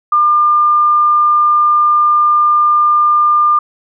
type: tone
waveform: sine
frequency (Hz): 1200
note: D6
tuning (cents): +37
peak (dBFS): -7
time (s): 0.12-3.59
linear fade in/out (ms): 5
effects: none